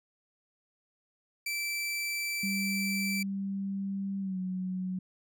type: tone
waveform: sawtooth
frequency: 2330 Hz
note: D7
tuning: 14 cents flat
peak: -28 dBFS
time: 1.46-3.23 s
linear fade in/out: 5 ms
type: tone with pitch glide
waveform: sine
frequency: 196 to 185 Hz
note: G3 to F#3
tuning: 0 to 0 cents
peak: -31 dBFS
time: 2.43-4.99 s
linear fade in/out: 5 ms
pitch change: -100 cents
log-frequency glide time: 4.2-4.38 s
effects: none